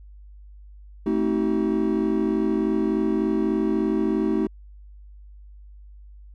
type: chord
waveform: triangle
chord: A diminished seventh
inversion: none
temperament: just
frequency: 220 / 264 / 316.8 / 380.2 Hz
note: A3 / C4 / Eb4 / Gb4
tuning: 0 / +16 / +31 / +47 cents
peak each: -23 / -27 / -22 / -24 dBFS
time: 1.06-4.47 s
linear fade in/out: 5 ms
effects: added 50 Hz sine -42 dBFS peak until 6.34 s